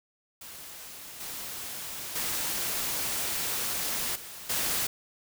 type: noise with level steps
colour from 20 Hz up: white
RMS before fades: -44 / -38 / -31 / -43 / -29 dBFS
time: 0.41-4.87 s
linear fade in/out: 5 ms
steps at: 1.2 / 2.15 / 4.15 / 4.49 s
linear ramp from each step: 10 ms
effects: none